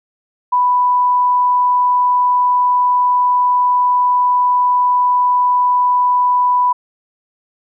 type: tone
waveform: sine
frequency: 990 Hz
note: B5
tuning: 4 cents sharp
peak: -10 dBFS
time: 0.52-6.73 s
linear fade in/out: 10 ms
effects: none